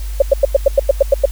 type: tone bursts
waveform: sine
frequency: 554 Hz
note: C#5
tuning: 1 cent flat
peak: -4 dBFS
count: 10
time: 0.2-1.256 s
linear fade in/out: 5 ms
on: 21 ms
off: 94 ms
effects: added 50 Hz sine -20 dBFS peak until 1.31 s + white hiss -38 dBFS RMS until 1.31 s